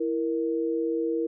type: tone pair together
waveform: sine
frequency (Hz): 330.5 / 467.4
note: E4 / A#4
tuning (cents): +5 / +5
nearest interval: tritone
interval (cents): 600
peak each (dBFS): -27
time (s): 0-1.27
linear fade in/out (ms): 10
effects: none